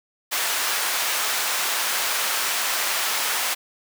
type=high-pass noise; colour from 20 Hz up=pink; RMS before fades=-24 dBFS; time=0.31-3.55 s; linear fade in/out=20 ms; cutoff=1000 Hz; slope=12 dB/octave; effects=none